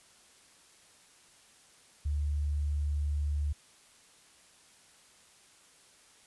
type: tone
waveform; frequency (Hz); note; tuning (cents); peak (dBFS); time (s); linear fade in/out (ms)
sine; 73.3; D2; -3; -28; 2.05-3.53; 10
effects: white hiss -60 dBFS RMS until 6.26 s + resampled to 24000 Hz